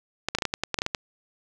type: clicks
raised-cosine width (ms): 0.2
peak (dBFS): -8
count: 12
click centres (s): 0.286 / 0.35 / 0.386 / 0.422 / 0.453 / 0.539 / 0.636 / 0.743 / 0.788 / 0.819 / 0.864 / 0.948
effects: none